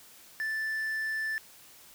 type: tone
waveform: triangle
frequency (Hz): 1760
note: A6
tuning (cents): 0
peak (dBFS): -28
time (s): 0.4-1.38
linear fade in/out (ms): 0
effects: white hiss -54 dBFS RMS until 1.94 s